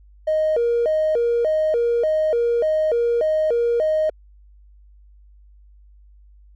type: tone with vibrato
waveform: triangle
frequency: 542 Hz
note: C#5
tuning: 39 cents flat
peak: -13 dBFS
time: 0.27-4.1 s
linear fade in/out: 10 ms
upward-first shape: square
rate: 1.7 Hz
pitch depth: 240 cents each way
effects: tanh soft clip ceiling -13 dBFS + added 50 Hz sine -46 dBFS peak until 6.55 s

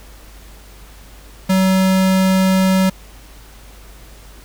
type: tone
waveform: square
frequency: 189 Hz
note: F#3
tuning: 37 cents sharp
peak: -12 dBFS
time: 1.49-2.9 s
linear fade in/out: 10 ms
effects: added 50 Hz sine -39 dBFS peak until 4.44 s + pink hiss -44 dBFS RMS until 4.44 s

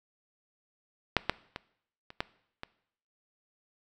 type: clicks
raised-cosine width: 0.3 ms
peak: -6 / -8 / -20 / -29 / -13 / -22 dBFS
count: 6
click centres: 1.167 / 1.296 / 1.561 / 2.104 / 2.205 / 2.634 s
effects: noise-tail reverb RT60 0.7 s tail -20 dB re dry

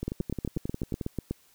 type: two click trains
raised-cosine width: 3 ms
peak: -17 / -19 dBFS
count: 11 / 12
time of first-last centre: 0.08-1.31 / 0.03-1.012 s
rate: 8.13 / 11.2 Hz
effects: white hiss -62 dBFS RMS until 1.54 s

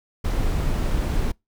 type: noise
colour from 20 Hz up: brown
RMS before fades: -22 dBFS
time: 0.24-1.32 s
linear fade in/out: 10 ms
effects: noise-tail reverb RT60 0.2 s tail -26 dB re dry

